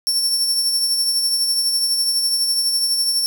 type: tone with tremolo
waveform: sawtooth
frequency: 5440 Hz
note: F8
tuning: 46 cents flat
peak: -12 dBFS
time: 0.07-3.26 s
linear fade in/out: 0 ms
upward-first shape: triangle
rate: 12 Hz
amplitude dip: 45%
effects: none